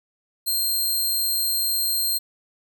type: tone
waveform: 10% pulse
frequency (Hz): 4186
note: C8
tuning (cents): 0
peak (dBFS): -14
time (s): 0.46-2.19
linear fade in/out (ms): 20
effects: none